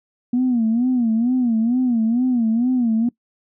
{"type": "tone with vibrato", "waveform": "sine", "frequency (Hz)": 238.3, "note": "A#3", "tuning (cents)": 38, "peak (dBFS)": -14, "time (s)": [0.33, 3.09], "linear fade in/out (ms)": 5, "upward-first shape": "sine", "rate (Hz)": 2.2, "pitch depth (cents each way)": 130, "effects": ["noise-tail reverb RT60 0.1 s tail -22 dB re dry", "tanh soft clip ceiling -11 dBFS"]}